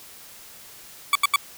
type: tone bursts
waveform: 20% pulse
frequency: 1141 Hz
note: C#6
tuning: 50 cents sharp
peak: -10 dBFS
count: 3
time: 1.13-1.36 s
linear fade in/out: 2 ms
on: 24 ms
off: 79 ms
effects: white hiss -45 dBFS RMS until 1.57 s